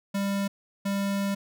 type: tone pair in turn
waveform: square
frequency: 198.5 / 198.5 Hz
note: G3 / G3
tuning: +22 / +22 cents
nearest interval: unison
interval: 0 cents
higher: neither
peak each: -26 dBFS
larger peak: neither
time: 0.14-0.48 / 0.85-1.35 s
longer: second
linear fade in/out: 10 ms
effects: none